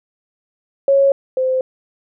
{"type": "tone pair in turn", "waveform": "sine", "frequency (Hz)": [551, 517.9], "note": ["C#5", "C5"], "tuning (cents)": [-11, -18], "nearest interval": "minor second", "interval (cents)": 107, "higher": "first", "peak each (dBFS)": [-9, -14], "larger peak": "first", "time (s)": [[0.88, 1.12], [1.37, 1.61]], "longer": "neither", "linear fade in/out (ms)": 2, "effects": []}